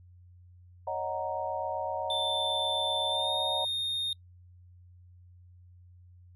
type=chord; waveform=sine; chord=D# minor seventh; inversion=third; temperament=equal; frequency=554.4 / 622.3 / 740 / 932.3 Hz; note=C#5 / D#5 / F#5 / A#5; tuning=0 / 0 / 0 / 0 cents; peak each=-37 / -36 / -36 / -35 dBFS; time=0.87-3.65 s; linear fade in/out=5 ms
type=tone with pitch glide; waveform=triangle; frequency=3546 to 3682 Hz; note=A7 to A#7; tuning=+13 to -22 cents; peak=-28 dBFS; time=2.1-4.13 s; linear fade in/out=2 ms; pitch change=+65 cents; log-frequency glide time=3.09-3.31 s
effects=noise-tail reverb RT60 0.1 s tail -26 dB re dry + added 89 Hz sine -52 dBFS peak until 6.35 s